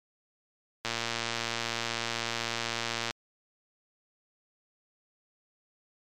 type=click train; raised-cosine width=0.2 ms; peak=-13 dBFS; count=263; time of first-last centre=0.85-3.109 s; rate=116 Hz; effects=MP3 96 kbps